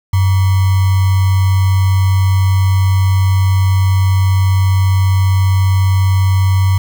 sine tone with sample-and-hold, 95.1 Hz, F#2, 48 cents sharp, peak -8 dBFS, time 0.13-6.78 s, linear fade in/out 5 ms, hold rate 1050 Hz, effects none

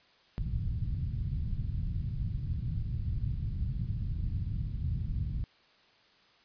white low-pass noise, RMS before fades -33 dBFS, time 0.38-5.44 s, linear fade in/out 0 ms, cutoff 130 Hz, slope 24 dB/octave, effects white hiss -63 dBFS RMS until 6.44 s + resampled to 11025 Hz

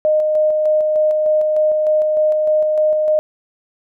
sine tone with tremolo, 615 Hz, D#5, 20 cents flat, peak -11 dBFS, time 0.05-3.19 s, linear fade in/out 0 ms, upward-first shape square, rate 3.3 Hz, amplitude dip 25%, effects none

